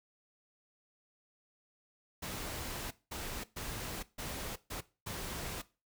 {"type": "noise bursts at uneven times", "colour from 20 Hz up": "pink", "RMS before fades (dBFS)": -41, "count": 6, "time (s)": [[2.22, 2.91], [3.11, 3.44], [3.56, 4.03], [4.18, 4.56], [4.7, 4.81], [5.06, 5.62]], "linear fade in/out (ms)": 10, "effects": ["noise-tail reverb RT60 0.3 s tail -18 dB re dry"]}